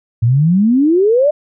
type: exponential sweep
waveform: sine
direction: up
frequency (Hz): 110 to 616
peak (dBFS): -8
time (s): 0.22-1.31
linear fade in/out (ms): 10
effects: none